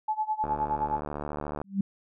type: tone with tremolo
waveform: sine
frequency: 862 Hz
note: A5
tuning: 36 cents flat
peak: -23 dBFS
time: 0.08-1 s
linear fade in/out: 5 ms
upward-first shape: sine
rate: 9.6 Hz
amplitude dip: 90%
type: click train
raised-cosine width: 1 ms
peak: -20 dBFS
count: 88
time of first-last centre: 0.44-1.616 s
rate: 74 Hz
type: tone with exponential growth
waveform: sine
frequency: 196 Hz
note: G3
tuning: in tune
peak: -19 dBFS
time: 1.64-1.81 s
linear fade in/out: 5 ms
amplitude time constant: 35 ms
effects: none